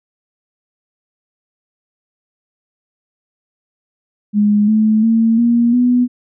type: tone with pitch steps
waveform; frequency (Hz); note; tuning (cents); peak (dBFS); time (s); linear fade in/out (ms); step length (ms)
sine; 207.7 / 216.8 / 226.2 / 236.1 / 246.4; G#3 / A3 / A3 / A#3 / B3; 0 / -25 / +48 / +22 / -4; -9; 4.33-6.08; 50; 350
effects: none

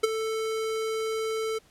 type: tone with ADSR envelope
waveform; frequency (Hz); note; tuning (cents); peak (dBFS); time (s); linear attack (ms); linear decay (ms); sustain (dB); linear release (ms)
square; 441.8; A4; +7; -17; 0.03-1.59; 11; 18; -11; 15
effects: pink hiss -60 dBFS RMS until 1.7 s + low-pass 11000 Hz 12 dB/octave

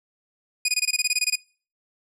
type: tone bursts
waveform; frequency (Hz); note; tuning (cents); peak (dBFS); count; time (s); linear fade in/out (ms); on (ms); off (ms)
15% pulse; 2470; D#7; -13; -12; 13; 0.65-1.357; 5; 35; 21
effects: noise-tail reverb RT60 0.4 s tail -24 dB re dry + low-pass 12000 Hz 12 dB/octave

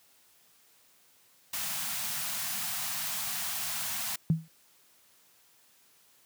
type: band-stop noise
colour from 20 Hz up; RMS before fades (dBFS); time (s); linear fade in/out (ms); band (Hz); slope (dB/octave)
white; -34; 1.53-4.16; 5; 240 to 630; 96
type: tone with exponential decay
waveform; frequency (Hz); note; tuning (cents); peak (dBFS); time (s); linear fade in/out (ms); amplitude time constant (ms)
sine; 161.4; E3; -36; -17; 4.3-4.48; 0; 38
effects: white hiss -63 dBFS RMS until 6.25 s + high-pass 100 Hz 12 dB/octave

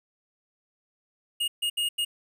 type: tone bursts at uneven times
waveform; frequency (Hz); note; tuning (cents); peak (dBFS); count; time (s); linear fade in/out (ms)
square; 2857; F7; +39; -25; 4; 1.4-1.48 / 1.62-1.7 / 1.77-1.89 / 1.98-2.05; 10
effects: resampled to 32000 Hz + 10-bit

